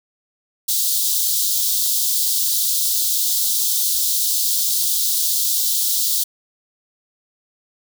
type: high-pass noise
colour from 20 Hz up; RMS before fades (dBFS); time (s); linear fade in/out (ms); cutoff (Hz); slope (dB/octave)
white; -19; 0.68-6.24; 10; 3500; 48
effects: none